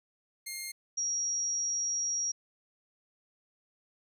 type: tone pair in turn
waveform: 10% pulse / sine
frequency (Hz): 2125 / 5673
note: C7 / F8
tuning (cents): +26 / +26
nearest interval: octave + perfect fourth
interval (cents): 1700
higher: second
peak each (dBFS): -28 / -29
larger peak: first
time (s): 0.46-0.72 / 0.97-2.32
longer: second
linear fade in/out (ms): 10
effects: none